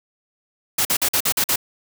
white noise bursts, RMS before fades -19 dBFS, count 7, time 0.78-1.559 s, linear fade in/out 5 ms, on 71 ms, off 47 ms, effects none

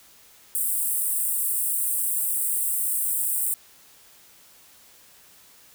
pink high-pass noise, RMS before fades -25 dBFS, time 0.55-3.54 s, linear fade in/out 0 ms, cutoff 8100 Hz, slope 96 dB/octave, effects white hiss -53 dBFS RMS until 5.74 s

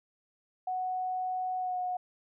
sine tone with pitch glide, 740 to 728.5 Hz, F#5 to F#5, 0 to -27 cents, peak -30 dBFS, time 0.67-1.97 s, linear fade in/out 5 ms, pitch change -27 cents, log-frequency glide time 1.58-1.78 s, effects none

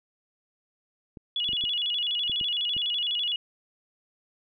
clicks, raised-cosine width 3 ms, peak -29 dBFS, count 7, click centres 1.172 / 1.491 / 1.533 / 1.639 / 2.297 / 2.412 / 2.766 s
sine tone with vibrato, 3135 Hz, G7, 1 cent flat, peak -25 dBFS, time 1.36-3.36 s, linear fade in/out 2 ms, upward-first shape square, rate 12 Hz, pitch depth 140 cents each way
effects none

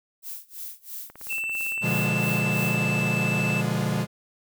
violet noise with tremolo, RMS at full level -35 dBFS, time 0.22-2.8 s, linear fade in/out 50 ms, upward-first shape sine, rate 3 Hz, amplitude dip 95%
click train, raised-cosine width 0.5 ms, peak -29 dBFS, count 19, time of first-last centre 1.1-2.117 s, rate 17.7 Hz
triangle tone with pitch glide, 2665 to 2640 Hz, E7 to E7, +18 to +2 cents, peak -25 dBFS, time 1.29-3.62 s, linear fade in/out 20 ms, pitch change -16 cents, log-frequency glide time 2-2.96 s
45% pulse chord, B diminished seventh, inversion none, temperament equal with one note detuned, 121.21 / 146.83 / 174.61 / 207.7 Hz, B2 / D3 / F3 / Ab3, -32 / 0 / 0 / 0 cents, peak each -29 dBFS, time 1.81-4.07 s, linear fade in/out 50 ms
effects none

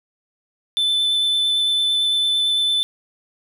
triangle tone with vibrato, 3520 Hz, A7, in tune, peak -15 dBFS, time 0.77-2.83 s, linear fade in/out 0 ms, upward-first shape sine, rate 8.9 Hz, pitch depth 9 cents each way, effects none

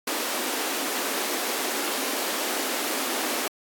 pink high-pass noise, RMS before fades -28 dBFS, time 0.07-3.48 s, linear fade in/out 5 ms, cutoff 250 Hz, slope 48 dB/octave, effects AAC 64 kbps

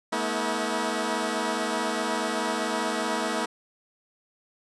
10% pulse tone cluster, 216.4 / 241.2 / 320.6 Hz, A3 / B3 / E4, -29 / -41 / -48 cents, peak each -22 dBFS, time 0.12-3.46 s, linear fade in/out 10 ms, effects resampled to 24000 Hz

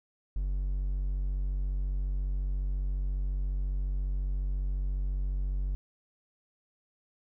triangle tone, 47.23 Hz, F#1, 36 cents sharp, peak -26 dBFS, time 0.36-5.75 s, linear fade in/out 0 ms, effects none

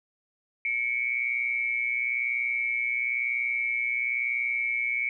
sine tone pair together, 2190 / 2311 Hz, C#7 / D7, -22 / -28 cents, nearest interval minor second, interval 94 cents, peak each -28 / -28 dBFS, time 0.65-5.09 s, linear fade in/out 2 ms, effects none

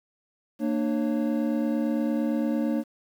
triangle tone cluster, 230.1 / 298.9 / 550 Hz, A#3 / D4 / C#5, -22 / +31 / -14 cents, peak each -24 / -25 / -31 dBFS, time 0.59-2.84 s, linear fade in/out 50 ms, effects 9-bit

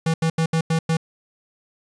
square tone bursts at uneven times, 162.4 Hz, E3, 26 cents flat, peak -18 dBFS, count 6, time 0.06-0.14 / 0.22-0.3 / 0.38-0.46 / 0.53-0.61 / 0.7-0.79 / 0.89-0.97 s, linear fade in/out 5 ms, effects resampled to 22050 Hz + 9-bit

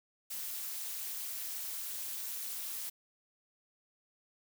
blue noise with amplitude modulation, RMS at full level -37 dBFS, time 0.3-2.9 s, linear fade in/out 10 ms, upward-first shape sine, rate 291 Hz, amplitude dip 70%, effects none

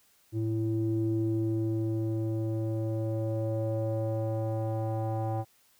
square tone with low-pass filter sweep, 110.8 Hz, A2, 13 cents sharp, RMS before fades -30 dBFS, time 0.32-5.45 s, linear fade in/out 50 ms, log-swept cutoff 290 to 770 Hz, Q 4, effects white hiss -65 dBFS RMS until 5.79 s

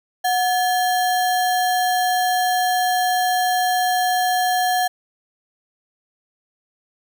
sine tone with sample-and-hold, 733 Hz, F#5, 16 cents flat, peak -16 dBFS, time 0.24-4.88 s, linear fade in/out 10 ms, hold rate 2450 Hz, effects none

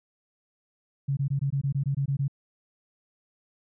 sine tone bursts, 138.59 Hz, C#3, in tune, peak -23 dBFS, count 11, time 1.08-2.281 s, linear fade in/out 10 ms, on 91 ms, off 20 ms, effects none

